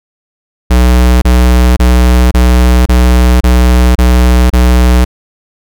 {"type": "tone bursts", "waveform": "square", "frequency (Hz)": 61.6, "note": "B1", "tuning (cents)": -4, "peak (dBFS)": -4, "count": 8, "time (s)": [0.7, 5.049], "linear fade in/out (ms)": 10, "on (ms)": 520, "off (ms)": 27, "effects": []}